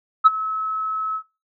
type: tone with ADSR envelope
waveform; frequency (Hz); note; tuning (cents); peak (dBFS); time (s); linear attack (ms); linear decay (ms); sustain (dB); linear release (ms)
sine; 1293; E6; -34; -4; 0.24-1.23; 24; 22; -18; 79
effects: noise-tail reverb RT60 0.3 s tail -18 dB re dry + tanh soft clip ceiling -3 dBFS